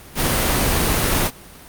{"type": "noise", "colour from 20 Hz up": "pink", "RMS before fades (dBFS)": -18, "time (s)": [0.15, 1.31], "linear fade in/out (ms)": 50, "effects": ["pink hiss -41 dBFS RMS until 1.68 s", "Opus 32 kbps"]}